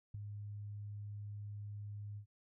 sine tone with ADSR envelope, 103.2 Hz, G#2, 10 cents flat, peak -38 dBFS, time 0.14-2.26 s, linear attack 7 ms, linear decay 8 ms, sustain -5 dB, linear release 89 ms, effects none

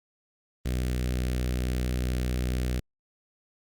sawtooth tone with notch filter, 62.3 Hz, B1, 16 cents sharp, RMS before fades -28 dBFS, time 0.65-2.8 s, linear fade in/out 10 ms, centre 950 Hz, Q 0.87, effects Opus 32 kbps

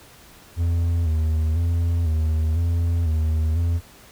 triangle tone with vibrato, 81.8 Hz, E2, 13 cents flat, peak -16 dBFS, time 0.56-3.81 s, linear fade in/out 50 ms, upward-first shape square, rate 1 Hz, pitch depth 63 cents each way, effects pink hiss -48 dBFS RMS until 4.11 s

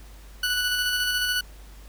20% pulse tone with tremolo, 1480 Hz, F#6, in tune, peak -17 dBFS, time 0.43-1.41 s, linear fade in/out 5 ms, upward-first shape square, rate 14 Hz, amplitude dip 25%, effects added 50 Hz sine -43 dBFS peak until 1.88 s + pink hiss -52 dBFS RMS until 1.88 s

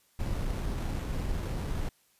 brown noise with sample-and-hold, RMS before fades -32 dBFS, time 0.19-1.89 s, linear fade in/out 5 ms, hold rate 4900 Hz, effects white hiss -67 dBFS RMS until 2.19 s + resampled to 32000 Hz

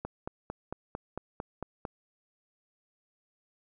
click train, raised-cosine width 1 ms, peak -21 dBFS, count 9, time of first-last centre 0.05-1.852 s, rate 4.44 Hz, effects none

